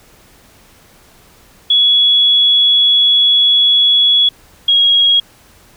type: tone pair in turn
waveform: sine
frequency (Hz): 3375 / 3294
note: G#7 / G#7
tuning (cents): +27 / -15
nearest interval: unison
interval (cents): 42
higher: first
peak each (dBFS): -7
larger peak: neither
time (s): 1.7-4.29 / 4.68-5.2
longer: first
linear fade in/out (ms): 5
effects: pink hiss -46 dBFS RMS until 5.76 s